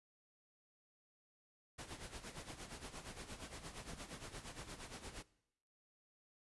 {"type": "noise with tremolo", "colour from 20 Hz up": "pink", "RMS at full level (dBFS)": -48, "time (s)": [1.78, 5.23], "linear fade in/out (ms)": 10, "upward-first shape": "sine", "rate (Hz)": 8.6, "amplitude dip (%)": 70}
{"type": "click", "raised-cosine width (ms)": 3, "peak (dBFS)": -36, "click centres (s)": 3.935}
{"effects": ["noise-tail reverb RT60 0.8 s tail -21 dB re dry", "resampled to 24000 Hz"]}